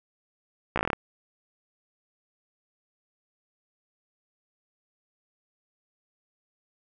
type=slowing click train; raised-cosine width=0.5 ms; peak=-10 dBFS; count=9; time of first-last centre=0.76-0.932 s; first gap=15 ms; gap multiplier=1.1; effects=none

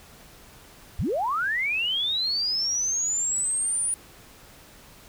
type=linear sweep; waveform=sine; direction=up; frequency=49 to 9670 Hz; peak=-23 dBFS; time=0.99-3.94 s; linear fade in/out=0 ms; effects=pink hiss -50 dBFS RMS until 5.08 s

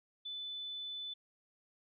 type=tone; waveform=sine; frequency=3500 Hz; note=A7; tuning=10 cents flat; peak=-40 dBFS; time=0.25-1.14 s; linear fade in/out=10 ms; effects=none

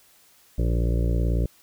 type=harmonic tone; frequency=58.2 Hz; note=A#1; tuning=2 cents flat; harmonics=1 / 2 / 3 / 5 / 6 / 7 / 8 / 9 / 10; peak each=-21 / -27 / -31 / -35 / -37 / -38 / -39 / -40 / -41 dBFS; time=0.58-1.46 s; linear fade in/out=5 ms; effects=white hiss -57 dBFS RMS until 1.62 s

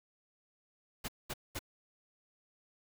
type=noise bursts; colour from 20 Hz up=pink; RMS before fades=-39 dBFS; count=3; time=1.04-1.592 s; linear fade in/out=10 ms; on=44 ms; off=210 ms; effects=none

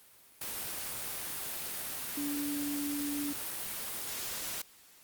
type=tone in noise; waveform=sine; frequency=288.5 Hz; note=D4; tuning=31 cents flat; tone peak=-33 dBFS; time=2.17-3.33 s; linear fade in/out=5 ms; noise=white; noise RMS=-38 dBFS; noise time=0.41-4.62 s; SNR=+2 dB; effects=white hiss -59 dBFS RMS until 5.03 s + Opus 32 kbps

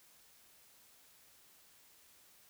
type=silence; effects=white hiss -64 dBFS RMS until 2.49 s

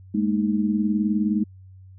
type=chord; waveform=sine; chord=Ab suspended second; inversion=none; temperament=equal with one note detuned; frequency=207.7 / 227.2 / 311.1 Hz; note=Ab3 / Bb3 / Eb4; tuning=0 / -44 / 0 cents; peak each=-21 / -26 / -26 dBFS; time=0.14-1.44 s; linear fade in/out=10 ms; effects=added 94 Hz sine -43 dBFS peak until 1.98 s

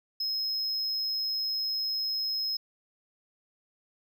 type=tone; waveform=triangle; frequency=5140 Hz; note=E8; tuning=45 cents flat; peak=-27 dBFS; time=0.2-2.57 s; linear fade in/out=5 ms; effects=none

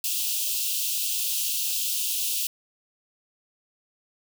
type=high-pass noise; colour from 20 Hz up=white; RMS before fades=-27 dBFS; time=0.04-2.47 s; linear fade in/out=2 ms; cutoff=2600 Hz; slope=96 dB/octave; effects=none

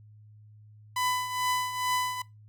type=tone with tremolo; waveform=sawtooth; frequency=1000 Hz; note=B5; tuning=21 cents sharp; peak=-21 dBFS; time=0.96-2.22 s; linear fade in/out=5 ms; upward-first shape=triangle; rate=2.3 Hz; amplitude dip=70%; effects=noise-tail reverb RT60 0.2 s tail -20 dB re dry + added 106 Hz sine -50 dBFS peak until 2.48 s

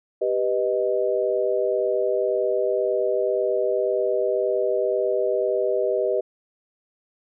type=chord; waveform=sine; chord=G augmented; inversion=none; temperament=equal; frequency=392 / 493.9 / 622.3 Hz; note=G4 / B4 / D#5; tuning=0 / 0 / 0 cents; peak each=-24 dBFS; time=0.21-6.21 s; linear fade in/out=10 ms; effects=none

